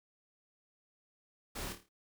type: noise with echo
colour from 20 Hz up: pink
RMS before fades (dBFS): -42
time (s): 1.55-1.73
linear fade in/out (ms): 10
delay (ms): 27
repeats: 6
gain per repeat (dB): -6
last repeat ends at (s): 1.892
effects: none